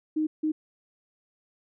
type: tone bursts at uneven times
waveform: sine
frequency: 310 Hz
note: D#4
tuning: 6 cents flat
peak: -23 dBFS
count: 2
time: 0.16-0.27 / 0.43-0.52 s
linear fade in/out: 10 ms
effects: none